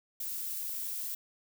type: noise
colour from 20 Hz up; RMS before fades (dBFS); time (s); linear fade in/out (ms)
violet; -37; 0.2-1.15; 5
effects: none